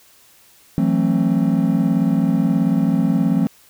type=chord; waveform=triangle; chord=F# half-diminished seventh; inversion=third; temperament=just; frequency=166.5 / 185 / 222 / 266.4 Hz; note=E3 / F#3 / A3 / C4; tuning=+18 / 0 / +16 / +31 cents; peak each=-18 dBFS; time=0.78-3.47 s; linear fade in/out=0 ms; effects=white hiss -51 dBFS RMS until 3.69 s